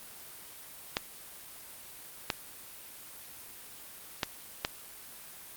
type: clicks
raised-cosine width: 0.2 ms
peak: -10 dBFS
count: 4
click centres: 0.969 / 2.302 / 4.232 / 4.649 s
effects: white hiss -48 dBFS RMS until 5.56 s + Opus 32 kbps